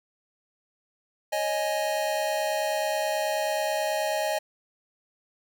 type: chord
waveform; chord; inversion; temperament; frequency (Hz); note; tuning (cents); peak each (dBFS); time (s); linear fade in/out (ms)
square; C# suspended second; none; just; 554.4 / 623.7 / 831.5; C#5 / D#5 / G#5; 0 / +4 / +2; -34 / -28 / -31; 1.32-4.39; 10
effects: none